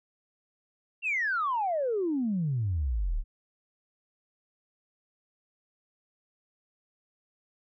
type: exponential sweep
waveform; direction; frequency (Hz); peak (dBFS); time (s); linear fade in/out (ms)
sine; down; 2794 to 32; -25; 1.02-3.24; 50
effects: tanh soft clip ceiling -21 dBFS